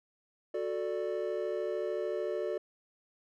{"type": "chord", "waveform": "triangle", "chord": "D major", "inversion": "first", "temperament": "just", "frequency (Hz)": [367.1, 440.5, 587.3], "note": ["F#4", "A4", "D5"], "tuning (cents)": [-14, 2, 0], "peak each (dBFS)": -34, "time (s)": [0.54, 2.58], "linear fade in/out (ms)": 5, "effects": []}